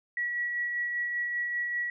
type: tone with tremolo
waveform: sine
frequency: 1929 Hz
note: B6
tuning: 41 cents flat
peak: -27 dBFS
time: 0.17-1.9 s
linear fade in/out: 2 ms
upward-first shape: sine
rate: 5.1 Hz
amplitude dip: 30%
effects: none